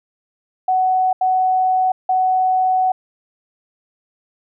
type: tone bursts at uneven times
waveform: sine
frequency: 746 Hz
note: F#5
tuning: 14 cents sharp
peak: -13 dBFS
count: 3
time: 0.68-1.13 / 1.21-1.92 / 2.09-2.92 s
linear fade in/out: 5 ms
effects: none